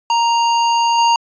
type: tone with level steps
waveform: square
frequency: 933 Hz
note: A#5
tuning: 1 cent sharp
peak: -13 / -11 dBFS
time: 0.1-1.16 s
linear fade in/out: 2 ms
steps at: 0.98 s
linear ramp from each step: 2 ms
effects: resampled to 16000 Hz